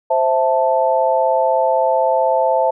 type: chord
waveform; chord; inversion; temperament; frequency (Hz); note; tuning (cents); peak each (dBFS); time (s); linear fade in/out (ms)
sine; A minor; first; equal; 523.3 / 659.3 / 880; C5 / E5 / A5; 0 / 0 / 0; -17; 0.1-2.71; 10
effects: none